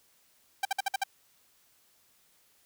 sawtooth tone bursts, 784 Hz, G5, in tune, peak -22 dBFS, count 6, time 0.63-1.037 s, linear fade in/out 5 ms, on 22 ms, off 55 ms, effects white hiss -66 dBFS RMS until 2.65 s

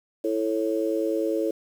harmonic tone, 110 Hz, A2, in tune, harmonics 3 / 4 / 5, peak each -26 / -27 / -28 dBFS, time 0.24-1.51 s, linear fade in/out 5 ms, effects 8-bit

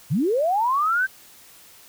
sine linear sweep, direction up, 112.3 to 1580 Hz, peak -18 dBFS, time 0.1-1.07 s, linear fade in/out 20 ms, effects white hiss -49 dBFS RMS until 1.88 s

